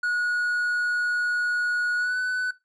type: tone with pitch glide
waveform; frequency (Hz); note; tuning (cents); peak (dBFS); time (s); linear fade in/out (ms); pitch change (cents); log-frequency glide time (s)
triangle; 1455 to 1498.5; F#6 to F#6; -29 to +22; -21; 0.03-2.51; 5; +51; 1.97-2.17
effects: noise-tail reverb RT60 0.2 s tail -18 dB re dry + resampled to 24000 Hz